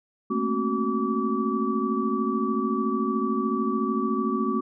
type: tone cluster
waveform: sine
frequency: 218 / 231.6 / 268.6 / 371.1 / 1151 Hz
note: A3 / A#3 / C4 / F#4 / D6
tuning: -16 / -11 / +46 / +5 / -35 cents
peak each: -29 dBFS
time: 0.3-4.61 s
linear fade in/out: 10 ms
effects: none